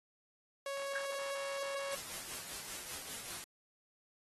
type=tone; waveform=sawtooth; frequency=554.4 Hz; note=C#5; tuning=in tune; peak=-34 dBFS; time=0.66-1.95 s; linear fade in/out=2 ms
type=tone with exponential decay; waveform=sine; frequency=1637 Hz; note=G#6; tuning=25 cents flat; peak=-32 dBFS; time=0.95-1.09 s; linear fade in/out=5 ms; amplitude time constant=29 ms
type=noise with tremolo; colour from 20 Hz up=white; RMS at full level=-43 dBFS; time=1.91-3.44 s; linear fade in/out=0 ms; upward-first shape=sine; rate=5.1 Hz; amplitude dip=40%
effects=AAC 32 kbps